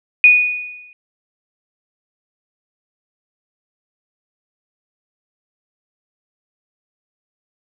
sine tone with exponential decay, 2470 Hz, D#7, 13 cents flat, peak -3 dBFS, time 0.24-0.93 s, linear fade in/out 1 ms, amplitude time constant 150 ms, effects none

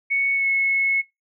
sine tone with pitch glide, 2217 to 2189 Hz, C#7 to C#7, 0 to -22 cents, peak -18 dBFS, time 0.1-1.02 s, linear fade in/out 20 ms, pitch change -22 cents, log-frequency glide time 0.34-0.47 s, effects noise-tail reverb RT60 0.2 s tail -20 dB re dry

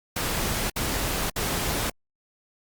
pink noise bursts, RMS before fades -27 dBFS, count 3, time 0.16-1.9 s, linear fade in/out 5 ms, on 540 ms, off 60 ms, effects Opus 48 kbps

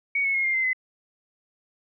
sine tone with pitch steps, 2238 / 2196 / 2154 / 2114 / 2074 / 2035 Hz, C#7 / C#7 / C7 / C7 / C7 / C7, +16 / -17 / +50 / +17 / -16 / -49 cents, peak -21 dBFS, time 0.15-0.732 s, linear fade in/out 5 ms, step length 97 ms, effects none

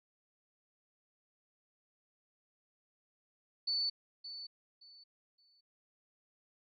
sine tone with echo, 4487 Hz, C#8, 20 cents sharp, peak -31 dBFS, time 3.67-3.9 s, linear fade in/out 10 ms, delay 570 ms, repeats 3, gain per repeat -12 dB, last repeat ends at 5.61 s, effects none

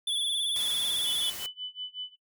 square tone with vibrato, 3438 Hz, A7, 41 cents flat, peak -27 dBFS, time 0.07-1.3 s, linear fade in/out 5 ms, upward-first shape sine, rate 18 Hz, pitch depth 53 cents each way
white noise, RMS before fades -39 dBFS, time 0.56-1.46 s, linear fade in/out 0 ms
sine tone with tremolo, 3000 Hz, F#7, 23 cents sharp, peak -32 dBFS, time 1.04-2.16 s, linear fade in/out 50 ms, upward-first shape sine, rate 5.4 Hz, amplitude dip 95%
effects noise-tail reverb RT60 0.1 s tail -18 dB re dry

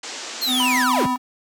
white band-pass noise, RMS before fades -33 dBFS, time 0.03-0.84 s, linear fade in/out 5 ms, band 230 to 7400 Hz, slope 48 dB/octave
45% pulse linear sweep, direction down, 4345 to 58.27 Hz, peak -19 dBFS, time 0.41-1.07 s, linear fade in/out 20 ms
square tone with vibrato, 254.5 Hz, C4, 48 cents flat, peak -23 dBFS, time 0.46-1.18 s, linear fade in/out 50 ms, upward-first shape square, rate 10 Hz, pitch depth 12 cents each way
sine tone, 987.8 Hz, B5, in tune, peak -21 dBFS, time 0.6-1.16 s, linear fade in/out 0 ms
effects none

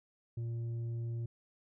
sine tone with tanh clipping, 116.54 Hz, A#2, in tune, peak -36 dBFS, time 0.37-1.26 s, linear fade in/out 5 ms, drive 5 dB, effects none

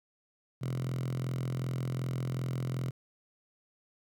5% pulse tone with high-pass filter, 42.66 Hz, F1, 40 cents flat, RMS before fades -34 dBFS, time 0.61-2.91 s, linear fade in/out 10 ms, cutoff 130 Hz, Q 8.4, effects none

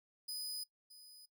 sawtooth tone with echo, 4989 Hz, D#8, 4 cents sharp, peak -37 dBFS, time 0.28-0.64 s, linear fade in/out 10 ms, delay 620 ms, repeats 1, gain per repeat -15 dB, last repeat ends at 1.26 s, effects noise-tail reverb RT60 0.1 s tail -20 dB re dry

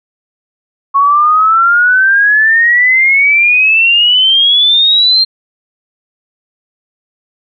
sine exponential sweep, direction up, 1100 to 4206 Hz, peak -5 dBFS, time 0.94-5.25 s, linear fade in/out 20 ms, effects none

